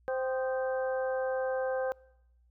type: harmonic tone with a mistuned harmonic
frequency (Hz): 260.4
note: C4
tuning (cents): -8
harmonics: 2 / 3 / 4 / 5 / 6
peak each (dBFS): -30 / -38 / -46 / -47 / -41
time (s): 0.08-1.92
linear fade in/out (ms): 0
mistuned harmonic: 5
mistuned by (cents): -87
effects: noise-tail reverb RT60 0.9 s tail -25 dB re dry + added 60 Hz sine -62 dBFS peak until 2.5 s